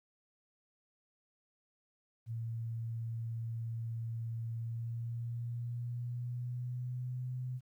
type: tone with pitch glide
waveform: sine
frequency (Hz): 114.6 to 126.42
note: A#2 to B2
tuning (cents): -29 to +41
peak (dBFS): -36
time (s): 2.26-7.61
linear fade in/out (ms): 50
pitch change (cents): +170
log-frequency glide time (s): 4.53-7.32
effects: 12-bit